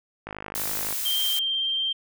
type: click train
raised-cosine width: 0.5 ms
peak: -19 dBFS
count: 35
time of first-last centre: 0.27-0.926 s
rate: 51.8 Hz
type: noise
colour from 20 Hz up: blue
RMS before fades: -29 dBFS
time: 0.55-1.39 s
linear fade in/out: 0 ms
type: tone with vibrato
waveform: sine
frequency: 3161 Hz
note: G7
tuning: 14 cents sharp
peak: -23 dBFS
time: 1.05-1.93 s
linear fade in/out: 10 ms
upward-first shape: sine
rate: 18 Hz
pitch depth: 13 cents each way
effects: none